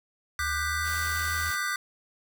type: tone with pitch glide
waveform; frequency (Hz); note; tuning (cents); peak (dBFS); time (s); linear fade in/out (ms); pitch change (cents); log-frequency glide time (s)
sine; 72.2 to 81.04; D2 to E2; -29 to -29; -34; 0.39-1.51; 10; +200; 0.52-0.94
type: chord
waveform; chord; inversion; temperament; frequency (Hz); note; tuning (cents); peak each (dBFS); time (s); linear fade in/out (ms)
square; G major seventh; second; equal with one note detuned; 1195.2 / 1480 / 1568 / 1975.5; D6 / F#6 / G6 / B6; +30 / 0 / 0 / 0; -34; 0.39-1.76; 2
type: noise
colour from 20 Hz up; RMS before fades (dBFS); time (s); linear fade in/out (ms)
white; -40; 0.83-1.58; 50
effects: none